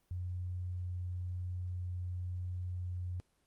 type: tone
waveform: sine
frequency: 89.9 Hz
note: F#2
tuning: 49 cents flat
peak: -36 dBFS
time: 0.11-3.2 s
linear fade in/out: 0 ms
effects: pink hiss -75 dBFS RMS until 3.46 s + Opus 24 kbps